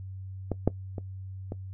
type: clicks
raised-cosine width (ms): 2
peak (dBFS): -15 / -8 / -22 / -21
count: 4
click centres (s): 0.517 / 0.676 / 0.982 / 1.521
effects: noise-tail reverb RT60 0.1 s tail -19 dB re dry + added 95 Hz sine -37 dBFS peak until 1.73 s